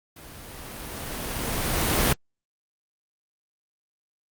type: noise with level ramp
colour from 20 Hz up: pink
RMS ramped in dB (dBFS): -45 to -20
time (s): 0.16-2.13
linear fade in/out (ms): 5
effects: Opus 32 kbps